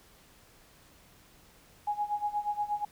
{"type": "tone with tremolo", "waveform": "sine", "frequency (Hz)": 830.6, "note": "G#5", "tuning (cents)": 0, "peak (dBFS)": -26, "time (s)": [1.87, 2.85], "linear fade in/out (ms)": 5, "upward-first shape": "sine", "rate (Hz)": 8.4, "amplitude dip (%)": 85, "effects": ["pink hiss -59 dBFS RMS until 2.91 s"]}